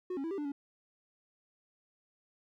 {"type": "tone with pitch steps", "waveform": "triangle", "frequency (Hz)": [364.9, 273.9, 329.1, 393.7, 294.8, 282.6], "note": ["F#4", "C#4", "E4", "G4", "D4", "C#4"], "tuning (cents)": [-24, -21, -3, 8, 7, 34], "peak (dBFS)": -32, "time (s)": [0.1, 0.52], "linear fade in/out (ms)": 5, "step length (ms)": 70, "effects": []}